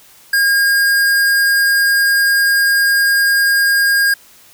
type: tone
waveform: square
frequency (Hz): 1621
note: G#6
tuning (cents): -42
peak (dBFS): -11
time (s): 0.33-4.14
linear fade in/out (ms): 5
effects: white hiss -45 dBFS RMS until 4.53 s